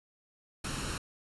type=noise with comb filter; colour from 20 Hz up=pink; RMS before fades=-36 dBFS; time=0.64-0.98 s; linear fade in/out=5 ms; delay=0.72 ms; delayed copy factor=+0.5; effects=resampled to 24000 Hz